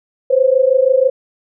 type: tone pair together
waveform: sine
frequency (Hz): 509.8 / 536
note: C5 / C5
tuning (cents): -45 / +42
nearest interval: minor second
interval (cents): 87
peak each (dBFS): -12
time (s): 0.3-1.1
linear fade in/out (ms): 10
effects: none